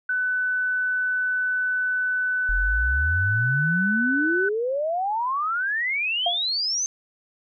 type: tone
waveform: sine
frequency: 1500 Hz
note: F#6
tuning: 23 cents sharp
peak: -21 dBFS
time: 0.09-4.49 s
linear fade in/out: 5 ms
type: exponential sweep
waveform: sine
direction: up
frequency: 40.48 to 6350 Hz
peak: -22 dBFS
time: 2.49-6.86 s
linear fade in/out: 0 ms
type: tone with exponential decay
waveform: sine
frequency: 698.5 Hz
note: F5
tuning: in tune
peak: -18 dBFS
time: 6.26-6.44 s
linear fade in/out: 5 ms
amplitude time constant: 37 ms
effects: none